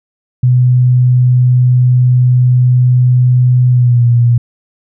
sine tone with pitch glide, 125.2 to 119.55 Hz, B2 to A#2, +24 to +44 cents, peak -5 dBFS, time 0.43-4.38 s, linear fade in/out 5 ms, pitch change -80 cents, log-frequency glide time 3.7-4.05 s, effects none

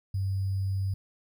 sine tone with sample-and-hold, 96.5 Hz, G2, 27 cents flat, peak -26 dBFS, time 0.14-0.94 s, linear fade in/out 5 ms, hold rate 4900 Hz, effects none

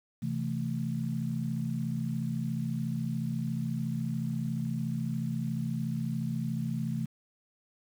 sine chord, A minor, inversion first, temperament equal with one note detuned, 130.81 / 164.81 / 221.8 Hz, C3 / E3 / A3, 0 / 0 / +14 cents, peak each -34 dBFS, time 0.22-7.06 s, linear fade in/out 10 ms, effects 9-bit

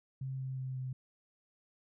sine tone with pitch steps, 132.8 / 131.65 / 130.52 / 129.39 Hz, C3 / C3 / C3 / C3, +26 / +11 / -4 / -19 cents, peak -36 dBFS, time 0.21-0.93 s, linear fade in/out 5 ms, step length 180 ms, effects none

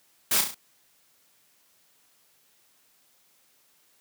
white noise with echo, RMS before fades -23 dBFS, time 0.31-0.41 s, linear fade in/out 5 ms, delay 34 ms, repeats 4, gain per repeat -5 dB, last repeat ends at 0.546 s, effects white hiss -64 dBFS RMS until 4 s + high-pass 100 Hz 12 dB/octave

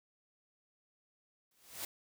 white noise with exponential growth, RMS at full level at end -38 dBFS, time 1.51-1.85 s, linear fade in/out 2 ms, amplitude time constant 72 ms, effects none

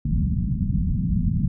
white low-pass noise, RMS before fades -22 dBFS, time 0.05-1.48 s, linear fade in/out 5 ms, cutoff 210 Hz, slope 48 dB/octave, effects none

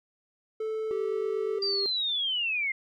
triangle tone, 438.2 Hz, A4, 7 cents flat, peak -27 dBFS, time 0.6-1.59 s, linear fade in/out 5 ms
triangle tone with pitch glide, 389.9 to 396.3 Hz, G4 to G4, -9 to +19 cents, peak -29 dBFS, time 0.91-1.86 s, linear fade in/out 0 ms, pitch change +28 cents, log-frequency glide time 1.53-1.64 s
sine linear sweep, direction down, 4772 to 2081 Hz, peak -26 dBFS, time 1.62-2.72 s, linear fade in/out 5 ms
effects none

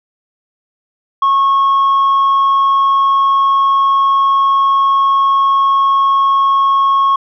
sine tone, 1095 Hz, C#6, 22 cents flat, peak -6 dBFS, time 1.22-7.16 s, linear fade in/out 5 ms, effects tanh soft clip ceiling -7 dBFS

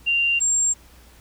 sine tone pair in turn, 2777 / 7437 Hz, F7 / A#8, -10 / -5 cents, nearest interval octave + perfect fourth, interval 1705 cents, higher second, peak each -17 dBFS, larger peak neither, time 0.06-0.4 / 0.4-0.74 s, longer neither, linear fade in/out 20 ms, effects added 60 Hz sine -50 dBFS peak until 1.2 s + pink hiss -52 dBFS RMS until 1.2 s

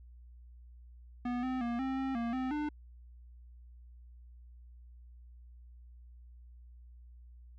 square tone with pitch steps, 244.6 / 257.4 / 236.6 / 264.8 / 266.6 / 233.6 / 258.6 / 298.7 Hz, B3 / C4 / A#3 / C4 / C4 / A#3 / C4 / D4, -16 / -28 / +26 / +21 / +33 / +4 / -20 / +29 cents, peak -33 dBFS, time 1.25-2.69 s, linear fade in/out 5 ms, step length 180 ms, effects added 60 Hz sine -51 dBFS peak until 7.58 s + low-pass 2000 Hz 12 dB/octave

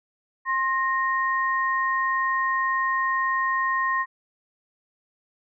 sine tone pair together, 1060.3 / 1859 Hz, C6 / A#6, +23 / -5 cents, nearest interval minor seventh, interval 972 cents, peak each -23 / -25 dBFS, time 0.45-4.06 s, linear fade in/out 50 ms, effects none

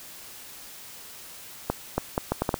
accelerating click train, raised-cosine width 1 ms, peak -9 dBFS, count 7, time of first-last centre 1.7-2.542 s, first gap 280 ms, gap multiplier 0.71, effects white hiss -44 dBFS RMS until 2.59 s

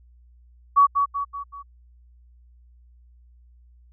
sine tone with echo, 1129 Hz, C#6, 31 cents sharp, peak -11 dBFS, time 0.76-0.87 s, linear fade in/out 20 ms, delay 190 ms, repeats 4, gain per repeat -6 dB, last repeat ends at 1.63 s, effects added 60 Hz sine -50 dBFS peak until 3.92 s

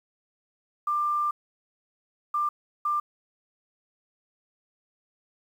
sine tone bursts at uneven times, 1190 Hz, D6, 22 cents sharp, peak -23 dBFS, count 3, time 0.87-1.31 / 2.34-2.49 / 2.85-3 s, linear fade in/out 5 ms, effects 9-bit

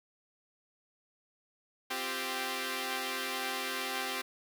5% pulse chord, C suspended fourth, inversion none, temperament equal with one note detuned, 260.7 / 349.2 / 392 Hz, C4 / F4 / G4, -6 / 0 / 0 cents, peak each -27 / -30 / -25 dBFS, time 1.9-4.22 s, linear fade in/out 10 ms, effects none

